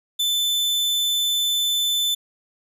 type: tone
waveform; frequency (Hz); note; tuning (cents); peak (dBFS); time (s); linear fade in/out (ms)
40% pulse; 3520; A7; 0; -18; 0.19-2.15; 10
effects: none